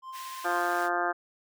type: tone with tremolo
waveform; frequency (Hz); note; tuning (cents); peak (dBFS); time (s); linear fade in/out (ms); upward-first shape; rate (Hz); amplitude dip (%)
triangle; 1046.5; C6; 0; -35; 0.02-0.63; 50; triangle; 17; 30
type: high-pass noise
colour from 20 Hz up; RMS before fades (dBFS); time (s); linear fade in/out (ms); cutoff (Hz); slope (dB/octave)
pink; -45; 0.12-0.9; 50; 1500; 96
type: harmonic tone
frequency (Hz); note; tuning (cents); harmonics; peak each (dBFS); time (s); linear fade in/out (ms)
175.1; F3; +5; 2 / 3 / 4 / 5 / 6 / 7 / 8 / 9 / 10; -34 / -39 / -30 / -36 / -37 / -33 / -36 / -33 / -42; 0.44-1.13; 20
effects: none